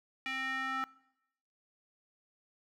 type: tone with band-pass filter sweep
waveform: square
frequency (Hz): 264.2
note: C4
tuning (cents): +17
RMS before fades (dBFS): -36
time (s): 0.26-0.84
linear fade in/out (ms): 0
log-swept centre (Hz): 2300 to 1400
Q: 3.5
effects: noise-tail reverb RT60 0.8 s tail -22 dB re dry